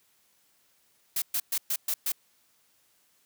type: noise bursts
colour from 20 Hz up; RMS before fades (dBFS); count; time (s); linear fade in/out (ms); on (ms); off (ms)
blue; -28; 6; 1.16-2.12; 5; 60; 120
effects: white hiss -67 dBFS RMS until 3.25 s + high-pass 60 Hz 12 dB/octave

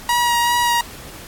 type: tone with vibrato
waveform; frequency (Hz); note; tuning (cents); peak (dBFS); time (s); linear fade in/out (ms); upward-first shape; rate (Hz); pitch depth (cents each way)
sawtooth; 955; A#5; +42; -11; 0.09-0.81; 2; sine; 2.6; 15
effects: pink hiss -37 dBFS RMS until 1.27 s + AAC 64 kbps

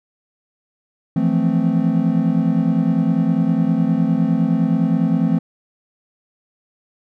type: chord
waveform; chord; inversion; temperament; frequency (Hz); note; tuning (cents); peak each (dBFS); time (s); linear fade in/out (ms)
triangle; F major seventh; third; equal with one note detuned; 164.81 / 174.61 / 220 / 259.4; E3 / F3 / A3 / C4; 0 / 0 / 0 / -15; -18; 1.16-5.39; 5
effects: none

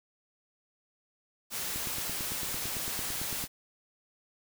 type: noise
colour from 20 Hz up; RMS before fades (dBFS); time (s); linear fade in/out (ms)
white; -35; 1.5-3.48; 50
type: click train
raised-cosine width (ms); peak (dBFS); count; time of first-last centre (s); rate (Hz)
3; -28; 16; 1.76-3.44; 8.93
effects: none

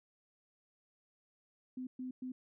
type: tone bursts at uneven times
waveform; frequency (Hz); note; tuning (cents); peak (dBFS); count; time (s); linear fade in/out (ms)
sine; 255.1; C4; -44; -39; 3; 1.77-1.87 / 1.99-2.11 / 2.22-2.32; 5
effects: none

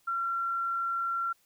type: tone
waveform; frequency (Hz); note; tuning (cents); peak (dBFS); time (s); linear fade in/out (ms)
sine; 1366; F6; -39; -28; 0.07-1.33; 10
effects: white hiss -68 dBFS RMS until 1.45 s

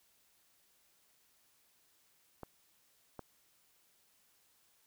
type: clicks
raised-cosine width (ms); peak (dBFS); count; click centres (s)
1; -30; 2; 2.433 / 3.193
effects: white hiss -71 dBFS RMS until 4.86 s

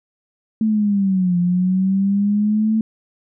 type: linear two-way sweep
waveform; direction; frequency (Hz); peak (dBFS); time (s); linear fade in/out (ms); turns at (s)
sine; down then up; 221.8 to 174.61 to 221.8; -14; 0.61-2.81; 2; 1.38
effects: none

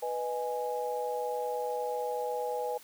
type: chord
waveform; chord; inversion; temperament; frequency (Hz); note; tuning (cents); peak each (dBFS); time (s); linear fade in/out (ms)
sine; G# minor; first; equal; 493.9 / 622.3 / 830.6; B4 / D#5 / G#5; 0 / 0 / 0; -33 / -39 / -35; 0.02-2.78; 10
effects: white hiss -54 dBFS RMS until 2.83 s + high-pass 80 Hz 12 dB/octave

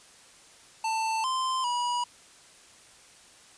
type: tone with pitch steps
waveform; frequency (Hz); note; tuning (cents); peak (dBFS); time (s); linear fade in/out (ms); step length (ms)
square; 889 / 1039 / 970; A5 / C6 / B5; +18 / -12 / -31; -27; 0.84-2.04; 5; 400
effects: white hiss -54 dBFS RMS until 3.57 s + resampled to 22050 Hz

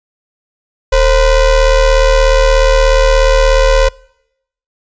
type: ring-modulated tone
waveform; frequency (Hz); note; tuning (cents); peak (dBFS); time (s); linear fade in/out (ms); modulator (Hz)
square; 246.6; B3; -2; -4; 0.92-3.89; 10; 285
effects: noise-tail reverb RT60 0.8 s tail -25 dB re dry + resampled to 16000 Hz

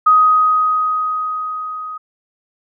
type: tone with level ramp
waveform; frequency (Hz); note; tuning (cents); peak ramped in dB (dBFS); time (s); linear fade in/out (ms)
sine; 1254; D#6; +13; -6 to -25; 0.06-1.98; 10
effects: none

